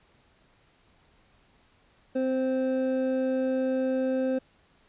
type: tone pair together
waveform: triangle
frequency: 259.8 / 522.6 Hz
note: C4 / C5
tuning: -12 / -2 cents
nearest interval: octave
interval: 1210 cents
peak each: -25 dBFS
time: 2.15-4.39 s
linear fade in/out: 10 ms
effects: pink hiss -63 dBFS RMS until 4.88 s + resampled to 8000 Hz